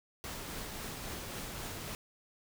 pink noise with tremolo, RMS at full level -41 dBFS, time 0.24-1.95 s, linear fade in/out 0 ms, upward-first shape triangle, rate 3.7 Hz, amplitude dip 25%, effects none

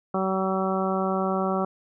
harmonic tone, 190 Hz, F#3, 46 cents sharp, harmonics 1 / 2 / 3 / 4 / 5 / 6 / 7, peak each -27 / -29 / -30 / -30 / -37 / -32 / -33 dBFS, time 0.14-1.65 s, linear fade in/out 5 ms, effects none

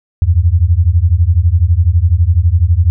sine beating tone pair, 80.1 / 92.1 Hz, E2 / F#2, -49 / -7 cents, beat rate 12 Hz, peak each -10 dBFS, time 0.22-2.9 s, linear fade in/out 0 ms, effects none

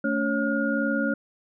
sine tone cluster, 221 / 283.9 / 550 / 1427 Hz, A3 / C#4 / C#5 / F6, +8 / +41 / -14 / +37 cents, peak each -27 / -27 / -29 / -28 dBFS, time 0.04-1.14 s, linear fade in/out 5 ms, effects none

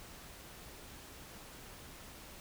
silence, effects pink hiss -52 dBFS RMS until 2.4 s

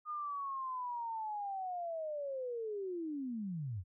sine linear sweep, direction down, 1230 to 81.9 Hz, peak -37 dBFS, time 0.05-3.84 s, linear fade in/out 50 ms, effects none

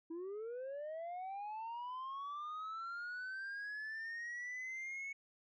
sine linear sweep, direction up, 320 to 2217 Hz, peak -39 dBFS, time 0.1-5.13 s, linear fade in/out 10 ms, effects tanh soft clip ceiling -41 dBFS

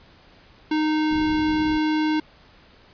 square tone, 308.7 Hz, D#4, 14 cents flat, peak -20 dBFS, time 0.71-2.2 s, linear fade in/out 5 ms
pink low-pass noise, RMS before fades -35 dBFS, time 1.11-1.78 s, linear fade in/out 5 ms, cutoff 420 Hz, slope 96 dB/octave
effects pink hiss -52 dBFS RMS until 2.93 s + resampled to 11025 Hz

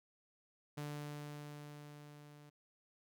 sawtooth tone with level ramp, 147.3 Hz, D3, 6 cents sharp, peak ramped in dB -37 to -53 dBFS, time 0.77-2.5 s, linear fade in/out 10 ms, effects none

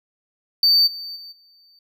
triangle tone with level steps, 4586 Hz, D8, 42 cents flat, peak -11 / -29 / -35 / -50 dBFS, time 0.63-1.79 s, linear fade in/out 2 ms, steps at 0.86 / 1.15 / 1.31 s, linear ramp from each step 20 ms, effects none

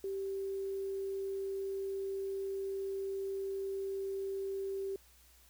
sine tone with quantisation, 389.5 Hz, G4, 11 cents flat, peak -35 dBFS, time 0.04-4.96 s, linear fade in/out 2 ms, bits 10, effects added 60 Hz sine -64 dBFS peak until 5.49 s + white hiss -64 dBFS RMS until 5.49 s

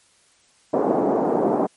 pink band-pass noise, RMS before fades -20 dBFS, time 0.73-1.67 s, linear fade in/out 10 ms, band 230 to 800 Hz, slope 24 dB/octave, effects white hiss -58 dBFS RMS until 1.76 s + MP3 48 kbps

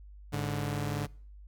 sawtooth tone pair together, 103.83 / 145.4 Hz, G#2 / D3, 0 / -17 cents, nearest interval tritone, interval 583 cents, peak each -31 / -29 dBFS, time 0.32-1.07 s, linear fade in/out 20 ms, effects noise-tail reverb RT60 0.5 s tail -24 dB re dry + added 50 Hz sine -47 dBFS peak until 1.47 s

